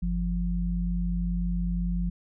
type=tone pair together; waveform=sine; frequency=49 / 174.61 Hz; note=G1 / F3; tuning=0 / 0 cents; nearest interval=octave + minor seventh; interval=2200 cents; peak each=-27 / -28 dBFS; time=0.02-2.1 s; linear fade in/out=10 ms; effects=none